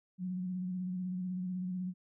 sine tone with vibrato, 182.8 Hz, F#3, 21 cents flat, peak -34 dBFS, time 0.18-1.94 s, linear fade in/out 50 ms, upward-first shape square, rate 16 Hz, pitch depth 28 cents each way, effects none

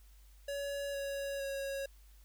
square tone with pitch steps, 564 / 556.9 / 549.8 Hz, C#5 / C#5 / C#5, +30 / +8 / -14 cents, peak -37 dBFS, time 0.48-1.86 s, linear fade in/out 5 ms, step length 460 ms, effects added 50 Hz sine -56 dBFS peak until 2.24 s + white hiss -68 dBFS RMS until 2.24 s

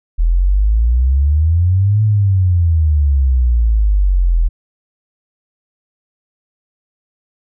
sine exponential two-way sweep, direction up then down, 40.03 to 108.7 to 40.03 Hz, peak -9 dBFS, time 0.18-4.49 s, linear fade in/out 20 ms, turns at 2.03 s, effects none

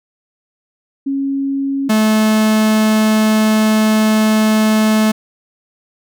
sine / 45% pulse tone pair in turn, 274.6 / 216.8 Hz, C#4 / A3, -16 / -25 cents, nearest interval major third, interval 409 cents, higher first, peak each -15 / -10 dBFS, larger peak second, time 1.06-1.89 / 1.89-5.12 s, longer second, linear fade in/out 10 ms, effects none

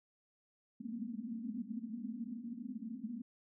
white band-pass noise, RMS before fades -43 dBFS, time 0.8-3.22 s, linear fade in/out 10 ms, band 210 to 250 Hz, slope 96 dB/octave, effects none

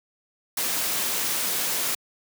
white noise, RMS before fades -26 dBFS, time 0.57-1.95 s, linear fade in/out 5 ms, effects high-pass 150 Hz 12 dB/octave

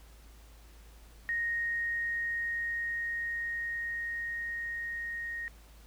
sine tone with level ramp, 1864.7 Hz, A#6, in tune, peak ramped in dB -29 to -35 dBFS, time 1.29-5.48 s, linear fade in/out 0 ms, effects added 54 Hz sine -52 dBFS peak until 5.86 s + pink hiss -60 dBFS RMS until 5.86 s

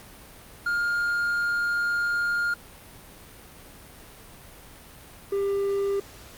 triangle tone pair in turn, 1412 / 397.3 Hz, F6 / G4, +19 / +23 cents, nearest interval octave + minor seventh, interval 2196 cents, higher first, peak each -21 / -21 dBFS, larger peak neither, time 0.66-2.54 / 5.32-6 s, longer first, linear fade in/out 5 ms, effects pink hiss -47 dBFS RMS until 6.37 s + Opus 48 kbps

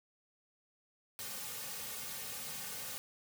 white noise with comb filter, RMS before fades -43 dBFS, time 1.19-2.98 s, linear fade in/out 0 ms, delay 3 ms, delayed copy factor -0.85, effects none

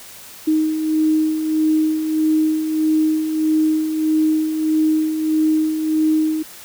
sine beating tone pair, 311.1 / 312.7 Hz, D#4 / D#4, 0 / +9 cents, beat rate 1.6 Hz, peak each -24 / -15 dBFS, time 0.47-6.43 s, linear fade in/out 10 ms, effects white hiss -39 dBFS RMS until 6.64 s

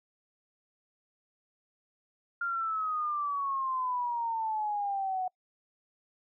sine exponential sweep, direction down, 1404 to 734 Hz, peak -29 dBFS, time 2.41-5.28 s, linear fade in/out 5 ms, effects noise-tail reverb RT60 0.1 s tail -26 dB re dry

